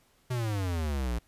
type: exponential sweep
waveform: square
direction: down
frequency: 128.8 to 56.1 Hz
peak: -29 dBFS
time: 0.3-1.19 s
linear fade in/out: 10 ms
effects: pink hiss -66 dBFS RMS until 1.27 s + resampled to 32000 Hz